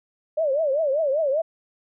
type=tone with vibrato; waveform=sine; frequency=587.3 Hz; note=D5; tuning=in tune; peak=-19 dBFS; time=0.37-1.42 s; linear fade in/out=10 ms; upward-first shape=triangle; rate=5.1 Hz; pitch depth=220 cents each way; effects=none